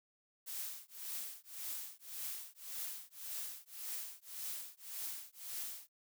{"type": "noise with tremolo", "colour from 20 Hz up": "blue", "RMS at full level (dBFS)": -41, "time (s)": [0.46, 5.89], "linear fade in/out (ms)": 20, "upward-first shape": "triangle", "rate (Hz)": 1.8, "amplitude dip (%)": 100, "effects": []}